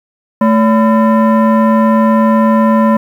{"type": "tone with frequency modulation", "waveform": "sine", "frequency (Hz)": 220, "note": "A3", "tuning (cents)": 0, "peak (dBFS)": -5, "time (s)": [0.41, 2.97], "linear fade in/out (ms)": 5, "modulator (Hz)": 788, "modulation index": 0.9, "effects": ["tanh soft clip ceiling -2 dBFS", "7-bit"]}